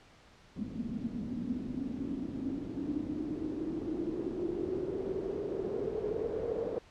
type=noise with low-pass filter sweep; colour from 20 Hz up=white; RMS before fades=-36 dBFS; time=0.56-6.79 s; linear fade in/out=5 ms; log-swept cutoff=220 to 470 Hz; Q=8.5; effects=pink hiss -59 dBFS RMS until 6.9 s + low-pass 5000 Hz 12 dB/octave